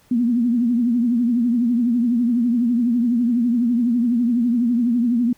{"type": "tone with vibrato", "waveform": "sine", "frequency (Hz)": 238.6, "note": "A#3", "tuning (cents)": 41, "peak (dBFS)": -15, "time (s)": [0.11, 5.33], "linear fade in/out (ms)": 5, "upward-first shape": "triangle", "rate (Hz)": 12, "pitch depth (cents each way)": 110, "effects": ["pink hiss -56 dBFS RMS until 5.37 s"]}